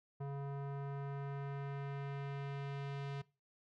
square tone with low-pass filter sweep, 139.8 Hz, C#3, 15 cents sharp, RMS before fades -42 dBFS, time 0.2-3.22 s, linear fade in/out 10 ms, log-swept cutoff 970 to 3700 Hz, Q 1, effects noise-tail reverb RT60 0.3 s tail -21 dB re dry

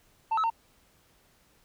sine tone with pitch steps, 893 / 1297 / 912 Hz, A5 / E6 / A#5, +25 / -28 / -38 cents, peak -21 dBFS, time 0.31-0.502 s, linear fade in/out 10 ms, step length 64 ms, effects tanh soft clip ceiling -23 dBFS + pink hiss -64 dBFS RMS until 1.64 s

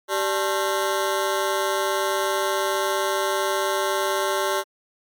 20% pulse ring-modulated tone, 487.6 Hz, B4, 22 cents flat, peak -13 dBFS, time 0.08-4.64 s, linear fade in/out 50 ms, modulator 101 Hz, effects MP3 96 kbps

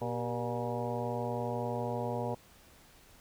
harmonic tone with a mistuned harmonic, 120 Hz, B2, 49 cents flat, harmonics 1 / 2 / 3 / 4 / 5 / 6 / 7 / 8, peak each -38 / -40 / -42 / -38 / -40 / -42 / -42 / -43 dBFS, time 0.01-2.35 s, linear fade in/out 10 ms, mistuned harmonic 3, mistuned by +130 cents, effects pink hiss -59 dBFS RMS until 3.2 s

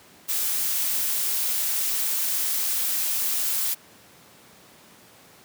blue noise, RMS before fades -25 dBFS, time 0.28-3.75 s, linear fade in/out 20 ms, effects pink hiss -51 dBFS RMS until 5.44 s + high-pass 150 Hz 12 dB/octave

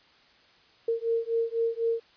sine beating tone pair, 457.3 / 461.3 Hz, A#4 / A#4, -33 / -18 cents, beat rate 4 Hz, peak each -28 dBFS, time 0.88-2 s, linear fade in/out 5 ms, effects white hiss -59 dBFS RMS until 2.16 s + resampled to 11025 Hz

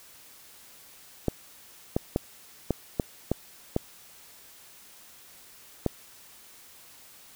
clicks, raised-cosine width 2 ms, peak -10 dBFS, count 8, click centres 1.283 / 1.965 / 2.161 / 2.707 / 2.998 / 3.316 / 3.764 / 5.863 s, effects white hiss -52 dBFS RMS until 7.35 s

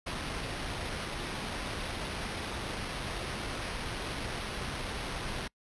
pink noise with sample-and-hold, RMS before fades -37 dBFS, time 0.06-5.48 s, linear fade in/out 10 ms, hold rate 7350 Hz, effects noise-tail reverb RT60 0.1 s tail -26 dB re dry + resampled to 24000 Hz

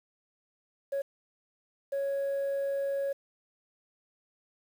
sine tone bursts at uneven times, 554.4 Hz, C#5, in tune, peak -26 dBFS, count 2, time 0.92-1.02 / 1.92-3.13 s, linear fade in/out 10 ms, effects tanh soft clip ceiling -27 dBFS + 9-bit

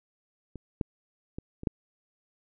clicks, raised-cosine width 3 ms, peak -27 / -15 / -23 / -26 / -13 dBFS, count 5, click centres 0.557 / 0.812 / 1.385 / 1.634 / 1.672 s, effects none

